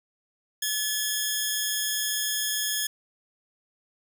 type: tone pair together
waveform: 10% pulse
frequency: 1720 / 3247 Hz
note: A6 / G#7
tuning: -40 / -40 cents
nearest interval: major seventh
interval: 1100 cents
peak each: -20 dBFS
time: 0.62-2.87 s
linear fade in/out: 5 ms
effects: none